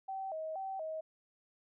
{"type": "tone with vibrato", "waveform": "sine", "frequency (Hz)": 698.5, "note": "F5", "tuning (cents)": 0, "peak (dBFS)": -37, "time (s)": [0.08, 1.01], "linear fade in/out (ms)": 10, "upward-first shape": "square", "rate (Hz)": 2.1, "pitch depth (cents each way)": 170, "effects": []}